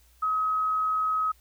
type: tone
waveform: sine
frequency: 1272 Hz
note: D#6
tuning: 38 cents sharp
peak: -23 dBFS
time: 0.22-1.32 s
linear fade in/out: 10 ms
effects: added 60 Hz sine -58 dBFS peak until 1.4 s + white hiss -63 dBFS RMS until 1.4 s